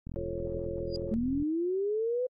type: click train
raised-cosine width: 5 ms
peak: -28 dBFS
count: 58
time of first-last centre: 0.07-1.424 s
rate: 42.1 Hz
type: chord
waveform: sine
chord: F augmented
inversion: none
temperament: just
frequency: 349.2 / 436.5 / 545.7 Hz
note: F4 / A4 / C#5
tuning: 0 / -14 / -27 cents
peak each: -38 / -40 / -37 dBFS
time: 0.16-1.14 s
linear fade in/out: 0 ms
type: tone with exponential growth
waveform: sine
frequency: 4848 Hz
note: D#8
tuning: 46 cents flat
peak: -34 dBFS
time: 0.87-0.96 s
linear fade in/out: 0 ms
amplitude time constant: 18 ms
type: linear sweep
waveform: sine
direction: up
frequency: 214.7 to 511 Hz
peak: -27 dBFS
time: 1.11-2.27 s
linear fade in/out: 10 ms
effects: AAC 32 kbps